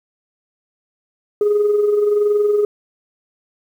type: tone with amplitude modulation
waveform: sine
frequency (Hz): 415.3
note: G#4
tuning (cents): 0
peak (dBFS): -9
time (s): 1.41-2.65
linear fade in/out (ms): 2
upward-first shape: sine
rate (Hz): 21.3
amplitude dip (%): 50
effects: tanh soft clip ceiling -9 dBFS + 8-bit